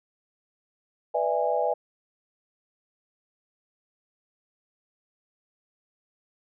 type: chord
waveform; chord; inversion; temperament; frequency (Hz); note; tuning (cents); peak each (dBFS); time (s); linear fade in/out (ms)
sine; E dominant seventh; second; just; 494.4 / 593.3 / 659.3 / 824.1; B4 / D5 / E5 / G#5; +2 / +18 / 0 / -14; -28; 1.14-1.74; 10
effects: none